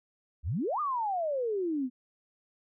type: exponential two-way sweep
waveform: sine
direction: up then down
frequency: 61.4 to 1244.5 to 242.6 Hz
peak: -28 dBFS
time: 0.43-1.9 s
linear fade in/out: 50 ms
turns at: 0.8 s
effects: none